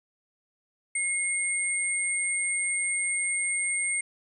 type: tone pair together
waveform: sine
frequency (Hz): 2161 / 8644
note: C#7 / C#9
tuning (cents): -45 / -45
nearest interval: 2 octaves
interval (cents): 2400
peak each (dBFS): -28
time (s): 0.95-4.01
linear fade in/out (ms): 5
effects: none